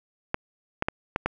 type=clicks; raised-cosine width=0.5 ms; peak=-9 dBFS; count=5; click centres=0.344 / 0.824 / 0.885 / 1.161 / 1.26 s; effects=none